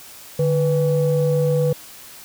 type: tone pair together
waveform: sine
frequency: 148.93 / 493.9 Hz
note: D3 / B4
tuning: +25 / 0 cents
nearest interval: octave + major sixth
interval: 2075 cents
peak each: -17 dBFS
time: 0.39-1.73 s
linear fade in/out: 5 ms
effects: tanh soft clip ceiling -10 dBFS + white hiss -41 dBFS RMS until 2.24 s